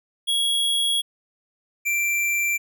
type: tone pair in turn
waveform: square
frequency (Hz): 3322 / 2353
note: G#7 / D7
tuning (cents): 0 / +3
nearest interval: tritone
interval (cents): 597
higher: first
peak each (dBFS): -20 / -21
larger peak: first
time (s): 0.27-1.02 / 1.85-2.58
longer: first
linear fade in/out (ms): 20
effects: none